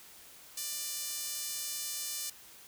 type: tone with high-pass filter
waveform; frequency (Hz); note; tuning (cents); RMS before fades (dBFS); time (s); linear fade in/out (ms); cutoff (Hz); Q
sawtooth; 593; D5; +17; -38; 0.57-2.3; 5; 5900; 0.99
effects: white hiss -54 dBFS RMS until 2.67 s